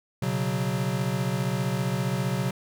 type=chord; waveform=square; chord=B suspended second; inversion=none; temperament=equal; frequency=123.47 / 138.59 / 185 Hz; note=B2 / C#3 / F#3; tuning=0 / 0 / 0 cents; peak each=-30 dBFS; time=0.22-2.51 s; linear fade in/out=5 ms; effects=none